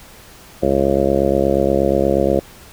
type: harmonic tone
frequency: 68.4 Hz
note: C#2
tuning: 23 cents flat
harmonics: 1 / 2 / 3 / 4 / 5 / 6 / 7 / 8 / 9 / 10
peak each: -25 / -27 / -22 / -26 / -20 / -21 / -23 / -18 / -25 / -26 dBFS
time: 0.62-2.4 s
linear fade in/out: 10 ms
effects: pink hiss -42 dBFS RMS until 2.72 s